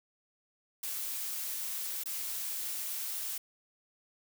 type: noise with dropouts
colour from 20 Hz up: blue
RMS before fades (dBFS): -37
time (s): 0.83-3.38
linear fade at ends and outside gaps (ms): 5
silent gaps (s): 2.037-2.057
effects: none